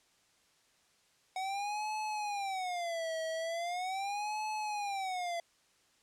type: tone with vibrato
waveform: square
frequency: 744 Hz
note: F#5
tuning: 9 cents sharp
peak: -35 dBFS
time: 1.36-5.4 s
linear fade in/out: 2 ms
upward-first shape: sine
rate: 0.4 Hz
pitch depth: 250 cents each way
effects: white hiss -69 dBFS RMS until 6.02 s + low-pass 8000 Hz 12 dB/octave